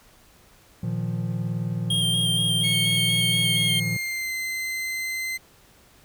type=chord; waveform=triangle; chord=Bb suspended fourth; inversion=none; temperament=equal; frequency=116.54 / 155.56 / 174.61 Hz; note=Bb2 / Eb3 / F3; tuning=0 / 0 / 0 cents; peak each=-26 / -29 / -27 dBFS; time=0.83-3.97 s; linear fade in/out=5 ms
type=tone with vibrato; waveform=square; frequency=3208 Hz; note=G7; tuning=39 cents sharp; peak=-22 dBFS; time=1.9-3.8 s; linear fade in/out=5 ms; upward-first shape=square; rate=4.2 Hz; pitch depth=20 cents each way
type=tone with pitch glide; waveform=40% pulse; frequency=2200 to 2065 Hz; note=C#7 to C7; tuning=-14 to -23 cents; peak=-26 dBFS; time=2.63-5.38 s; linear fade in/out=20 ms; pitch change=-109 cents; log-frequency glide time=3.41-4.33 s
effects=pink hiss -55 dBFS RMS until 6.04 s